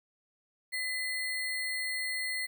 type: tone with sample-and-hold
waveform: sine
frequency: 2014 Hz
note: B6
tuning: 33 cents sharp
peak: -31 dBFS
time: 0.72-2.47 s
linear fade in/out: 20 ms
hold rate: 6300 Hz
effects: none